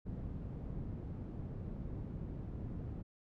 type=low-pass noise; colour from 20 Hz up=white; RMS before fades=-43 dBFS; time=0.05-3.03 s; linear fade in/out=20 ms; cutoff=160 Hz; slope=12 dB/octave; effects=none